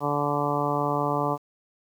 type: harmonic tone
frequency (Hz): 145.2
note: D3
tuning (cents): -19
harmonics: 1 / 2 / 3 / 4 / 5 / 6 / 7 / 8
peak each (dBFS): -31 / -31 / -31 / -31 / -31 / -31 / -31 / -31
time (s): 0-1.38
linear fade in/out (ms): 50
effects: 9-bit